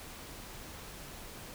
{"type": "silence", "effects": ["pink hiss -47 dBFS RMS until 1.54 s"]}